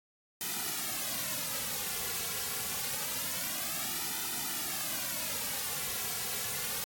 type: noise with flanger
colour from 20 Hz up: white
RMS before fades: -35 dBFS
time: 0.41-6.84 s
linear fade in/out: 0 ms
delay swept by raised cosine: 1.8 to 3.3 ms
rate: 0.26 Hz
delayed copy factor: -1
effects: AAC 64 kbps